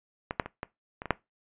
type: clicks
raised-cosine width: 0.5 ms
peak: -15 / -9 / -21 / -18 / -22 / -21 / -7 dBFS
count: 7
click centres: 0.309 / 0.398 / 0.46 / 0.631 / 1.019 / 1.057 / 1.107 s
effects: noise-tail reverb RT60 0.2 s tail -20 dB re dry + resampled to 8000 Hz